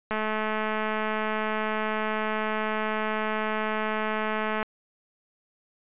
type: click train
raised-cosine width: 0.5 ms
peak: -14 dBFS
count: 977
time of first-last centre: 0.11-4.629 s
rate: 216 Hz
effects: resampled to 8000 Hz